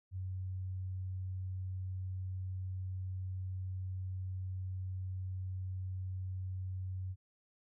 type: tone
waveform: sine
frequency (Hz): 93.3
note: F#2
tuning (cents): +15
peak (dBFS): -37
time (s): 0.11-7.16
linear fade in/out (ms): 50
effects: none